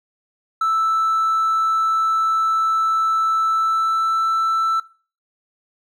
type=tone with pitch glide; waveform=triangle; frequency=1318.5 to 1326.9 Hz; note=E6 to E6; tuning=0 to +11 cents; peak=-13 dBFS; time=0.61-4.8 s; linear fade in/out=5 ms; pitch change=+11 cents; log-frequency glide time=3.46-4.25 s; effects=noise-tail reverb RT60 0.4 s tail -21 dB re dry + tanh soft clip ceiling -11 dBFS